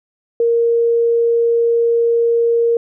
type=tone; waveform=sine; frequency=466.3 Hz; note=A#4; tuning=1 cent sharp; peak=-11 dBFS; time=0.4-2.77 s; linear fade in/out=2 ms; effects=none